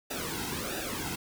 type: noise with flanger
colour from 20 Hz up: pink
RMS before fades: -35 dBFS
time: 0.1-1.16 s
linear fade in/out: 10 ms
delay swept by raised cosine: 0.92 to 1.74 ms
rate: 1.5 Hz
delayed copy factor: -0.8
effects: none